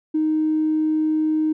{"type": "tone with tanh clipping", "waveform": "triangle", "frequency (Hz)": 311.1, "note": "D#4", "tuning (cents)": 0, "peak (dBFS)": -17, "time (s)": [0.14, 1.53], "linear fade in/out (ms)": 10, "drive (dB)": 4, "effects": []}